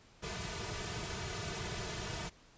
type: noise with comb filter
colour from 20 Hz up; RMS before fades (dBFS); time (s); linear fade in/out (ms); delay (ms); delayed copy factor
pink; -40; 0.22-2.3; 20; 3.7; -0.95
effects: pink hiss -62 dBFS RMS until 2.57 s + resampled to 16000 Hz